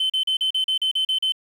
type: tone bursts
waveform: sine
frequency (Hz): 3066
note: G7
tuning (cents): -39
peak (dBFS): -17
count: 10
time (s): 0-1.322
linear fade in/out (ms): 5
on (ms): 98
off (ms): 38
effects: tanh soft clip ceiling -16 dBFS + 8-bit